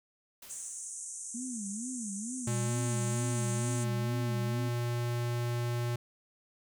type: noise with exponential decay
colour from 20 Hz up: white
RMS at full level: -48 dBFS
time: 0.42-1.21 s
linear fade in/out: 5 ms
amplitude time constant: 170 ms
type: band-pass noise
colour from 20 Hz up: white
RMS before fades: -42 dBFS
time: 0.49-3.85 s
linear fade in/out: 20 ms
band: 6100 to 9500 Hz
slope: 96 dB/octave
type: tone with vibrato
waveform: sine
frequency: 225.5 Hz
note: A3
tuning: 43 cents sharp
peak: -37 dBFS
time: 1.34-4.69 s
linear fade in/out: 10 ms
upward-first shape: sine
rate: 2.2 Hz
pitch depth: 240 cents each way
type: tone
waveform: square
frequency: 119.9 Hz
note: A#2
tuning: 49 cents sharp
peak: -31 dBFS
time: 2.47-5.96 s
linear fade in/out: 5 ms
effects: none